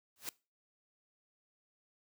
white noise with exponential growth, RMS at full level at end -36 dBFS, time 0.16-0.29 s, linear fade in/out 1 ms, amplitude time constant 27 ms, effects noise-tail reverb RT60 0.3 s tail -22 dB re dry

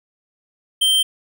square tone, 3136 Hz, G7, in tune, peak -14 dBFS, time 0.81-1.03 s, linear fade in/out 10 ms, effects none

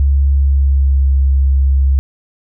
sine tone with pitch glide, 69.3 to 67.72 Hz, C#2 to C#2, 0 to -40 cents, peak -8 dBFS, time 0-1.99 s, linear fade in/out 0 ms, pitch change -40 cents, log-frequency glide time 0.3-1.07 s, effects none

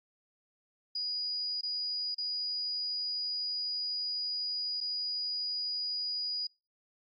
sine tone with dropouts, 4906 Hz, D#8, 25 cents flat, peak -32 dBFS, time 0.95-6.47 s, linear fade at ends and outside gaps 5 ms, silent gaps 1.611-1.631 / 2.146-2.181 / 4.805-4.81 s, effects noise-tail reverb RT60 0.3 s tail -24 dB re dry + AAC 64 kbps

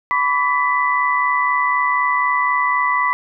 sine tone cluster, 997 / 1141 / 1988 Hz, B5 / C#6 / B6, +16 / +50 / +11 cents, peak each -19 dBFS, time 0.11-3.13 s, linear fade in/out 0 ms, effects none

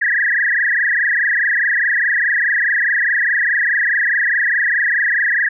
sine tone with frequency modulation, 1800 Hz, A6, 39 cents sharp, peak -13 dBFS, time 0.01-5.49 s, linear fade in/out 10 ms, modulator 24.8 Hz, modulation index 7, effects none

